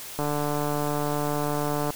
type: click train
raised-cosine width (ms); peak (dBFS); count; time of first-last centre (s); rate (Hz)
1; -14; 253; 0.19-1.904; 147
effects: white hiss -39 dBFS RMS until 1.95 s